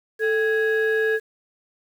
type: tone pair together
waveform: sine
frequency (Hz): 440 / 1661.2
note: A4 / G#6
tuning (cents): 0 / 0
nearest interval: octave + major seventh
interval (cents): 2300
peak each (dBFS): -18 / -21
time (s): 0.19-1.2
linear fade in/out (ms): 50
effects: tanh soft clip ceiling -15 dBFS + 8-bit

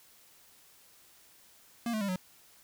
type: tone with pitch steps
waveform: square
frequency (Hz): 234.5 / 216.3 / 199.48 / 183.98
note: A#3 / A3 / G3 / F#3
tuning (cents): +11 / -29 / +30 / -10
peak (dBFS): -31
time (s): 1.86-2.16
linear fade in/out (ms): 2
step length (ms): 75
effects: white hiss -60 dBFS RMS until 2.63 s

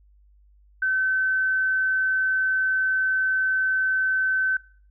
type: tone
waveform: sine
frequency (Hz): 1530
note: G6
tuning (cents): -42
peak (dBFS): -20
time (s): 0.82-4.57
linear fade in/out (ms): 5
effects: noise-tail reverb RT60 0.5 s tail -22 dB re dry + added 50 Hz sine -53 dBFS peak until 4.9 s

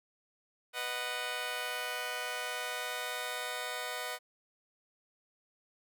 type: chord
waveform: 10% pulse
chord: B major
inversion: none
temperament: just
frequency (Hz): 493.9 / 617.4 / 740.8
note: B4 / D#5 / F#5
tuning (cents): 0 / -14 / +2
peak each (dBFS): -32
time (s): 0.73-4.19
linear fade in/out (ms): 50
effects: none

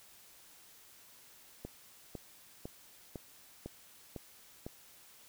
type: click train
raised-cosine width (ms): 2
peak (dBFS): -28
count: 7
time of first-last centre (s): 1.65-4.665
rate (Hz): 1.99
effects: white hiss -59 dBFS RMS until 5.28 s

